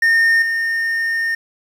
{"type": "tone with level steps", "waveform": "triangle", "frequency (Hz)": 1827, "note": "A#6", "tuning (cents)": -35, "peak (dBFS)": [-9, -15], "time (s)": [0.02, 1.35], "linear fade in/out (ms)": 5, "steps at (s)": 0.42, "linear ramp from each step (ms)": 2, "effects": ["8-bit"]}